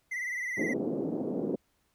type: tone with vibrato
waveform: triangle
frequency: 2000 Hz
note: B6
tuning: 21 cents sharp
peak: -30 dBFS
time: 0.11-0.74 s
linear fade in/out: 10 ms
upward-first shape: sine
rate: 19 Hz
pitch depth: 68 cents each way
type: band-pass noise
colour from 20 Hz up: pink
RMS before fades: -32 dBFS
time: 0.57-1.56 s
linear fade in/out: 10 ms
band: 210 to 480 Hz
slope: 24 dB/octave
effects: pink hiss -73 dBFS RMS until 1.94 s